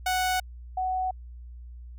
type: tone pair in turn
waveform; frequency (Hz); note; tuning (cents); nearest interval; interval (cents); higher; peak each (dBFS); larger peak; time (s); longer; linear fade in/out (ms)
sawtooth / sine; 740 / 745.1; F#5 / F#5; 0 / +12; unison; 12; second; -20 / -25; first; 0.06-0.4 / 0.77-1.11; neither; 5
effects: added 60 Hz sine -40 dBFS peak until 1.98 s